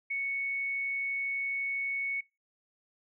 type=tone; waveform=sine; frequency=2217 Hz; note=C#7; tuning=in tune; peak=-30 dBFS; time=0.1-2.21 s; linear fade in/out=10 ms; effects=noise-tail reverb RT60 0.3 s tail -26 dB re dry